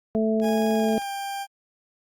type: harmonic tone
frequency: 219.7 Hz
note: A3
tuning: 2 cents flat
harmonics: 1 / 2 / 3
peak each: -22 / -25 / -27 dBFS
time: 0.15-0.98 s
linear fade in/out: 0 ms
type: click train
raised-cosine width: 0.2 ms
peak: -29 dBFS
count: 15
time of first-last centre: 0.4-1.019 s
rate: 22.6 Hz
type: tone with pitch glide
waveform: 40% pulse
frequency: 824 to 793.2 Hz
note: G#5 to G5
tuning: -14 to +20 cents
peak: -28 dBFS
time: 0.41-1.47 s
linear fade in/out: 50 ms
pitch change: -66 cents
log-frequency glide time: 0.74-1.09 s
effects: Opus 48 kbps